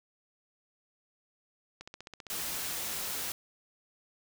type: click train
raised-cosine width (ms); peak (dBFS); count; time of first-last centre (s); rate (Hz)
0.2; -27; 15; 1.81-2.725; 15.3
type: noise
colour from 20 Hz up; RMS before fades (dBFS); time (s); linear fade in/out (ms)
white; -36; 2.3-3.32; 2
effects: none